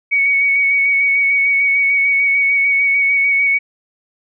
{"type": "tone with vibrato", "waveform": "sine", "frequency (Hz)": 2235, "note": "C#7", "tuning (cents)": 14, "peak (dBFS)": -11, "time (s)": [0.11, 3.59], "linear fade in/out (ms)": 20, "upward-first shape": "square", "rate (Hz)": 6.7, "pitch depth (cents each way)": 17, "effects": []}